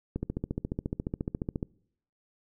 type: click train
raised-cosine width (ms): 3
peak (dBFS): -18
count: 22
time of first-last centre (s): 0.16-1.629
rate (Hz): 14.3
effects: noise-tail reverb RT60 0.7 s tail -25 dB re dry